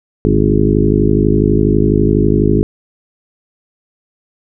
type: harmonic tone with a mistuned harmonic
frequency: 52.1 Hz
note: G#1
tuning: 6 cents sharp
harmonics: 1 / 2 / 3 / 4 / 5 / 6 / 7 / 8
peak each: -17 / -17 / -17 / -17 / -17 / -17 / -17 / -17 dBFS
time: 0.25-2.63 s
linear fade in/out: 0 ms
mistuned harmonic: 3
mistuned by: -66 cents
effects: none